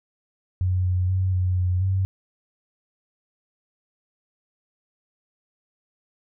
sine tone with pitch steps, 91.7 / 91 / 93.6 / 91.4 / 90.6 / 95.2 Hz, F#2 / F#2 / F#2 / F#2 / F#2 / F#2, -15 / -28 / +20 / -21 / -36 / +50 cents, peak -19 dBFS, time 0.61-2.05 s, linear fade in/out 0 ms, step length 240 ms, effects none

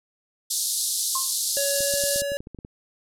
white band-pass noise, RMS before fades -26 dBFS, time 0.5-2.22 s, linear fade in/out 10 ms, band 3800 to 12000 Hz, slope 48 dB/octave
sine tone with exponential decay, 1061 Hz, C6, 24 cents sharp, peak -23 dBFS, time 1.15-1.34 s, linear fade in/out 5 ms, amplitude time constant 40 ms
square tone with pitch glide, 561 to 565.6 Hz, C#5 to C#5, +21 to +35 cents, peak -26 dBFS, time 1.57-2.37 s, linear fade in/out 0 ms, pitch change +14 cents, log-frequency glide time 1.84-1.96 s
clicks, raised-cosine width 3 ms, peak -26 dBFS, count 11, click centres 1.806 / 1.939 / 2.038 / 2.16 / 2.22 / 2.319 / 2.405 / 2.471 / 2.547 / 2.588 / 2.649 s
effects none

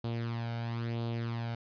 sawtooth tone with flanger, 116.54 Hz, A#2, in tune, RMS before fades -35 dBFS, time 0.04-1.55 s, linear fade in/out 5 ms, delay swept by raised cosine 0.25 to 1.35 ms, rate 1 Hz, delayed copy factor +0.6, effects resampled to 11025 Hz

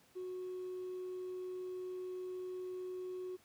triangle tone with hard clipping, 367.3 Hz, F#4, 13 cents flat, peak -40 dBFS, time 0.15-3.37 s, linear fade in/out 20 ms, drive 2 dB, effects pink hiss -67 dBFS RMS until 3.44 s + high-pass 100 Hz 12 dB/octave

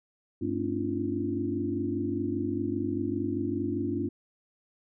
sine tone cluster, 99.6 / 224.2 / 272.2 / 297.2 / 344.8 Hz, G2 / A3 / C#4 / D4 / F4, +28 / +33 / -31 / +21 / -22 cents, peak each -36 / -36 / -33 / -33 / -33 dBFS, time 0.41-4.09 s, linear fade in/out 10 ms, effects none

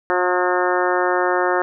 harmonic tone, 180 Hz, F#3, 47 cents flat, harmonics 2 / 3 / 4 / 5 / 6 / 7 / 8 / 9 / 10, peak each -21 / -23 / -24 / -25 / -26 / -26 / -27 / -28 / -28 dBFS, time 0.1-1.62 s, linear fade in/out 0 ms, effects none

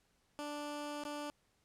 15% pulse tone with dropouts, 293.7 Hz, D4, in tune, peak -34 dBFS, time 0.39-1.3 s, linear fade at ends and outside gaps 0 ms, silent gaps 1.037-1.051 s, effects pink hiss -75 dBFS RMS until 1.64 s + low-pass 11000 Hz 12 dB/octave

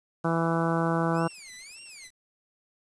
harmonic tone, 165.7 Hz, E3, 9 cents sharp, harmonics 1 / 2 / 3 / 4 / 5 / 6 / 7 / 8 / 9, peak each -27 / -30 / -32 / -33 / -34 / -35 / -35 / -36 / -37 dBFS, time 0.24-1.28 s, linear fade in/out 10 ms
15% pulse tone with vibrato, 2344 Hz, D7, 4 cents flat, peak -37 dBFS, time 1.13-2.11 s, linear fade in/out 50 ms, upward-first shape sine, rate 1.8 Hz, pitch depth 290 cents each way
effects resampled to 22050 Hz + 9-bit

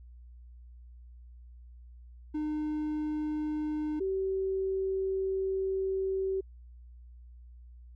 triangle / sine tone pair in turn, 304.1 / 383.1 Hz, D#4 / G4, -40 / -40 cents, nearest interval major third, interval 400 cents, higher second, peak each -28 dBFS, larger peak neither, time 2.34-4 / 4-6.41 s, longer second, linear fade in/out 10 ms, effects added 60 Hz sine -48 dBFS peak until 7.95 s

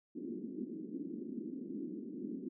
white band-pass noise, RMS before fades -43 dBFS, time 0.15-2.49 s, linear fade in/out 10 ms, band 200 to 340 Hz, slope 48 dB/octave, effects none

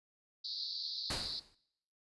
pink band-pass noise, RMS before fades -41 dBFS, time 0.44-1.4 s, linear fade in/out 10 ms, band 3900 to 4900 Hz, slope 96 dB/octave
pink noise with exponential decay, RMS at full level -35 dBFS, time 1.1-1.55 s, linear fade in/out 5 ms, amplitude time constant 96 ms
effects noise-tail reverb RT60 0.7 s tail -20 dB re dry + resampled to 24000 Hz

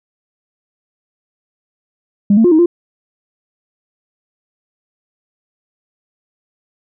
sine tone with pitch steps, 202.9 / 224.9 / 354.2 / 314.6 / 346.7 Hz, G#3 / A3 / F4 / D#4 / F4, -40 / +38 / +24 / +19 / -13 cents, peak -5 dBFS, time 2.3-2.66 s, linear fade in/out 5 ms, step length 72 ms, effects tanh soft clip ceiling -2 dBFS

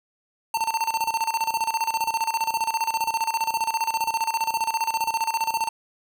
square tone with tremolo, 901 Hz, A5, 41 cents sharp, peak -21 dBFS, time 0.54-5.69 s, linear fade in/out 5 ms, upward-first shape square, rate 15 Hz, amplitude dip 75%, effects none

